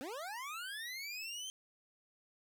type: linear sweep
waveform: 25% pulse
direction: up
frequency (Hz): 241.1 to 3156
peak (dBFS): -38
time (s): 0.01-1.5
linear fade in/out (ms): 0
effects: none